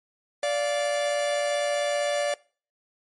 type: tone pair together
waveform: 45% pulse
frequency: 582.7 / 698.5 Hz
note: D5 / F5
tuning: -14 / 0 cents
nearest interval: minor third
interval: 314 cents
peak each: -24 / -31 dBFS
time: 0.43-2.34 s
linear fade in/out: 2 ms
effects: noise-tail reverb RT60 0.4 s tail -23 dB re dry + MP3 48 kbps